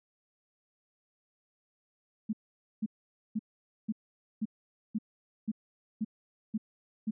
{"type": "tone bursts", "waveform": "sine", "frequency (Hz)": 217, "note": "A3", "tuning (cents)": -24, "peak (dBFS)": -28, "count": 10, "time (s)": [2.29, 7.11], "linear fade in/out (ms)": 10, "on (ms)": 41, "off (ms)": 490, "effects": []}